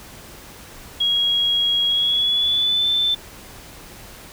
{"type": "tone with pitch glide", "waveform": "sine", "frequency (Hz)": [3300, 3537], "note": ["G#7", "A7"], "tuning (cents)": [-12, 8], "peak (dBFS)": -16, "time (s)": [1, 3.15], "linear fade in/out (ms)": 10, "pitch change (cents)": 120, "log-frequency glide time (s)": [1.88, 2.88], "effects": ["pink hiss -41 dBFS RMS until 4.32 s"]}